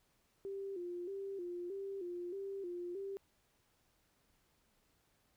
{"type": "tone with vibrato", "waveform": "sine", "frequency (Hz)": 371.8, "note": "F#4", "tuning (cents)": 8, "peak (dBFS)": -40, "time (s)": [0.45, 3.17], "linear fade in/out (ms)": 0, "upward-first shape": "square", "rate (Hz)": 1.6, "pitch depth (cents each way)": 95, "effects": ["pink hiss -75 dBFS RMS until 5.36 s"]}